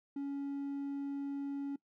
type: tone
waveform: triangle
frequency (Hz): 280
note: C#4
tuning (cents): +18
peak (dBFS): -33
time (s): 0.16-1.76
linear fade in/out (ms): 5
effects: noise-tail reverb RT60 0.1 s tail -22 dB re dry + tanh soft clip ceiling -30 dBFS